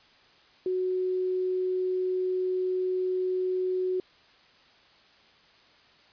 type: tone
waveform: sine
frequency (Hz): 369.2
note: F#4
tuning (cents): -4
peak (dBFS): -25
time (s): 0.66-4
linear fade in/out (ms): 2
effects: white hiss -58 dBFS RMS until 6.12 s + resampled to 11025 Hz